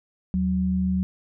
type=tone pair together; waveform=sine; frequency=78.1 / 185.75 Hz; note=D#2 / F#3; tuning=+7 / +7 cents; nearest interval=octave + minor third; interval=1500 cents; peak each=-28 / -21 dBFS; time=0.34-1.03 s; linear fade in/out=0 ms; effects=none